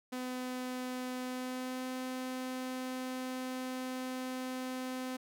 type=tone with pitch glide; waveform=sawtooth; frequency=253 to 256.5 Hz; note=B3 to C4; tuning=+42 to -34 cents; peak=-33 dBFS; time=0.12-5.17 s; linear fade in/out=10 ms; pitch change=+24 cents; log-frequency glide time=1.24-1.87 s; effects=none